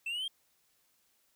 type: exponential sweep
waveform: triangle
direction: up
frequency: 2637 to 3247 Hz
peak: -32 dBFS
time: 0.06-0.28 s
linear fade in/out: 5 ms
effects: white hiss -72 dBFS RMS until 1.35 s